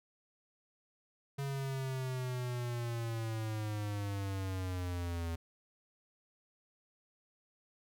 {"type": "linear sweep", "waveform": "square", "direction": "down", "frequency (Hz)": [139.5, 82.41], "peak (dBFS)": -36, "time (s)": [1.38, 5.36], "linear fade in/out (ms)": 10, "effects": []}